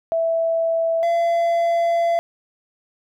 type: tone pair in turn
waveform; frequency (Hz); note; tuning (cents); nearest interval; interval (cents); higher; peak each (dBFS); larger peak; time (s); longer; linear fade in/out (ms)
sine / triangle; 659.3 / 679; E5 / F5; 0 / -49; minor second; 51; second; -17 / -14; second; 0.12-1.03 / 1.03-2.19; second; 0
effects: none